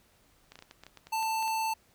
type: clicks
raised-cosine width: 0.2 ms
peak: -30 dBFS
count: 12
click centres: 0.52 / 0.556 / 0.59 / 0.624 / 0.711 / 0.836 / 0.866 / 0.973 / 1.07 / 1.227 / 1.426 / 1.479 s
type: tone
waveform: square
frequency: 887 Hz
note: A5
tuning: 14 cents sharp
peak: -29 dBFS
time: 1.12-1.74 s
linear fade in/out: 10 ms
effects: pink hiss -65 dBFS RMS until 1.94 s